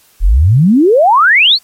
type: exponential sweep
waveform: sine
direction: up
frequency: 36.71 to 4624 Hz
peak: -4 dBFS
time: 0.2-1.59 s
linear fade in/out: 50 ms
effects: white hiss -48 dBFS RMS until 1.63 s + MP3 64 kbps